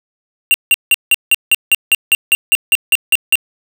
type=tone bursts; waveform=square; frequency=2770 Hz; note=F7; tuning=15 cents flat; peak=-7 dBFS; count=15; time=0.51-3.355 s; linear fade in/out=0 ms; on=31 ms; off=170 ms; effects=none